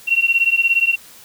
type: beating tone pair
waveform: sine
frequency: 2727 / 2744 Hz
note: F7 / F7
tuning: -42 / -31 cents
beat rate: 17 Hz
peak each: -16 dBFS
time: 0.07-0.96 s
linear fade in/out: 20 ms
effects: white hiss -43 dBFS RMS until 1.24 s